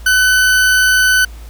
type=tone; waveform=40% pulse; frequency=1506 Hz; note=F#6; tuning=30 cents sharp; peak=-8 dBFS; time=0.06-1.25 s; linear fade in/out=5 ms; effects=added 56 Hz sine -29 dBFS peak until 1.49 s + pink hiss -43 dBFS RMS until 1.49 s